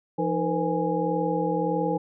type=tone cluster; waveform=sine; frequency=171.4 / 311.1 / 467.4 / 509 / 829 Hz; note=F3 / D#4 / A#4 / C5 / G#5; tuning=-32 / 0 / +5 / -48 / -3 cents; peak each=-29 dBFS; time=0.18-1.98 s; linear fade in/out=10 ms; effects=none